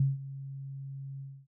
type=tone with ADSR envelope; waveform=sine; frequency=136.6 Hz; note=C#3; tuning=25 cents flat; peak=-21 dBFS; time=0-1.47 s; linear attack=4 ms; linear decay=170 ms; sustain=-17 dB; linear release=270 ms; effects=none